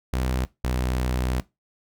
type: tone pair in turn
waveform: sawtooth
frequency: 63.6 / 62.69 Hz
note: C2 / B1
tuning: -48 / +27 cents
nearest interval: unison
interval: 25 cents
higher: first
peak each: -19 dBFS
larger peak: neither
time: 0.13-0.45 / 0.64-1.4 s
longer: second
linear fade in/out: 0 ms
effects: noise-tail reverb RT60 0.2 s tail -19 dB re dry